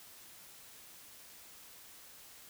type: silence
effects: white hiss -55 dBFS RMS until 2.49 s